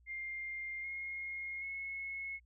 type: tone with pitch steps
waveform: sine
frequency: 2110 / 2146 / 2182 Hz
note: C7 / C7 / C#7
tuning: +14 / +43 / -28 cents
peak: -39 dBFS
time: 0.06-2.4 s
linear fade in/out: 50 ms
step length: 780 ms
effects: added 60 Hz sine -63 dBFS peak until 2.45 s